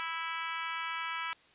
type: harmonic tone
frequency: 328.6 Hz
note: E4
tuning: 5 cents flat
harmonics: 3 / 4 / 5 / 6 / 7 / 8 / 9 / 10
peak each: -41 / -39 / -43 / -45 / -41 / -46 / -47 / -47 dBFS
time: 0-1.33 s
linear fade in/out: 0 ms
effects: white hiss -62 dBFS RMS until 1.54 s + resampled to 8000 Hz